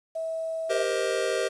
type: tone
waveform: sine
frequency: 649 Hz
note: E5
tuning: 27 cents flat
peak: -28 dBFS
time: 0.15-0.84 s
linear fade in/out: 10 ms
type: chord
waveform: square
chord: C minor seventh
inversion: second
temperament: just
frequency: 392.4 / 470.9 / 523.3 / 627.9 Hz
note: G4 / Bb4 / C5 / Eb5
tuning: +2 / +18 / 0 / +16 cents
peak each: -31 dBFS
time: 0.69-1.49 s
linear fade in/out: 20 ms
effects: resampled to 24000 Hz + 9-bit